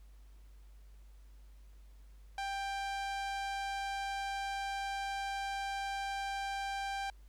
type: tone with low-pass filter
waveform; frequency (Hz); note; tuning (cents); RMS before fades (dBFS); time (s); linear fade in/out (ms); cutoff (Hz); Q
sawtooth; 789; G5; +11; -38; 2.38-7.1; 2; 7300; 0.5
effects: added 50 Hz sine -53 dBFS peak until 7.28 s + pink hiss -71 dBFS RMS until 7.28 s